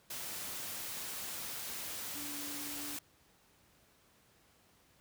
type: tone in noise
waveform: sine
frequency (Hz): 290.3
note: D4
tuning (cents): -20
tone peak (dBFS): -47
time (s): 2.15-2.97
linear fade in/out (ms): 5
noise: white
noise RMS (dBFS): -42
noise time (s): 0.1-2.99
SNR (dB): -8
effects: pink hiss -67 dBFS RMS until 5 s + high-pass 60 Hz 12 dB/octave